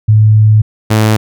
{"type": "tone pair in turn", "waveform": ["sine", "sawtooth"], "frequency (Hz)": [107.7, 108.57], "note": ["A2", "A2"], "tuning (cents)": [-37, -23], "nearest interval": "unison", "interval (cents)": 14, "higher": "second", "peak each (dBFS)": -3, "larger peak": "neither", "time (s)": [[0.08, 0.62], [0.9, 1.17]], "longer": "first", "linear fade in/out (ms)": 10, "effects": []}